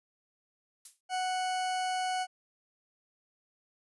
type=noise with exponential decay; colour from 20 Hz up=violet; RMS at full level=-38 dBFS; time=0.85-1.01 s; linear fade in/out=5 ms; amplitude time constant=33 ms
type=tone; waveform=40% pulse; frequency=740 Hz; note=F#5; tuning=in tune; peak=-29 dBFS; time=1.09-2.27 s; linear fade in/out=50 ms
effects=resampled to 24000 Hz